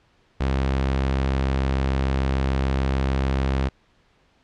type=tone; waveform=sawtooth; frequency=66.8 Hz; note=C2; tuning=36 cents sharp; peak=-16 dBFS; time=0.4-3.69 s; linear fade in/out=10 ms; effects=pink hiss -61 dBFS RMS until 4.43 s + low-pass 4000 Hz 12 dB/octave